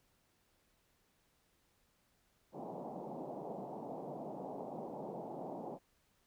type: band-pass noise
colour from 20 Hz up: white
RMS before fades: -45 dBFS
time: 2.52-5.79 s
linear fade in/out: 50 ms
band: 140 to 850 Hz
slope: 48 dB/octave
effects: pink hiss -75 dBFS RMS until 6.26 s